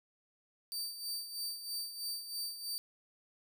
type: tone with tremolo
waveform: sawtooth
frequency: 4631 Hz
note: D8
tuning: 25 cents flat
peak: -33 dBFS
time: 0.72-2.78 s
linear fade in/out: 0 ms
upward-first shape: sine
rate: 3.1 Hz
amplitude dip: 65%
effects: none